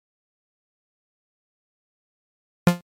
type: tone with exponential decay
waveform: 45% pulse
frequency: 175 Hz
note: F3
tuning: 4 cents sharp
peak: -8 dBFS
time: 2.67-2.81 s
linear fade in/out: 2 ms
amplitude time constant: 30 ms
effects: MP3 64 kbps